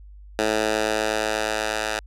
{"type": "tone with high-pass filter sweep", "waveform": "10% pulse", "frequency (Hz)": 108.3, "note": "A2", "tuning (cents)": -27, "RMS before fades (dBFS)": -24, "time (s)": [0.39, 1.99], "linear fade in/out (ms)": 0, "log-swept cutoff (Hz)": [380, 870], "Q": 0.83, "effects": ["added 50 Hz sine -41 dBFS peak until 2.06 s", "low-pass 9000 Hz 12 dB/octave"]}